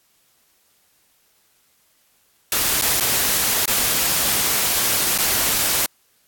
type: noise with dropouts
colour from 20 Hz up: white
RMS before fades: -19 dBFS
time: 2.52-5.86 s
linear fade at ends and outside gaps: 1 ms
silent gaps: 2.813-2.821 / 2.999-3.007 / 3.656-3.678 / 5.178-5.186 s
effects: white hiss -61 dBFS RMS until 6.27 s + AAC 64 kbps